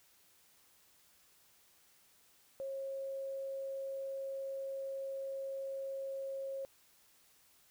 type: tone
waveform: sine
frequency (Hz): 542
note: C#5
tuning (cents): -39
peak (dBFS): -38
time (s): 2.6-6.65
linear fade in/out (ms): 0
effects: white hiss -67 dBFS RMS until 7.7 s